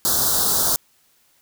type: band-stop noise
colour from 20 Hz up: white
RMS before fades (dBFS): -19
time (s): 0.05-0.76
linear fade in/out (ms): 0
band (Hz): 1500 to 3700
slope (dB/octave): 48
effects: white hiss -60 dBFS RMS until 1.41 s